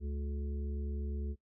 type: harmonic tone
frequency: 71.5 Hz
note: D2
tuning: 46 cents flat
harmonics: 1 / 3 / 5 / 6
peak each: -35 / -45 / -49 / -51 dBFS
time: 0-1.36 s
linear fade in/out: 50 ms
effects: noise-tail reverb RT60 0.1 s tail -20 dB re dry